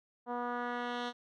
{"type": "tone with low-pass filter sweep", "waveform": "10% pulse", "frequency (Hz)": 242.6, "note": "B3", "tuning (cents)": -31, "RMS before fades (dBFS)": -37, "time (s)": [0.26, 1.13], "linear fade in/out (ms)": 50, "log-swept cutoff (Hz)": [880, 4100], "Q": 1.5, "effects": []}